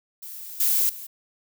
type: noise with level steps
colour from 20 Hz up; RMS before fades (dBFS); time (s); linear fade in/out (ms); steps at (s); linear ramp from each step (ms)
violet; -38 / -21 / -38; 0.22-1.07; 10; 0.6 / 0.89; 5
effects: none